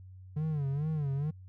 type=tone with vibrato; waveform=triangle; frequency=146.83 Hz; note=D3; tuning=in tune; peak=-27 dBFS; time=0.36-1.31 s; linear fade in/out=10 ms; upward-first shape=sine; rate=2.3 Hz; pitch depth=130 cents each way; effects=noise-tail reverb RT60 0.1 s tail -26 dB re dry + added 93 Hz sine -47 dBFS peak until 1.48 s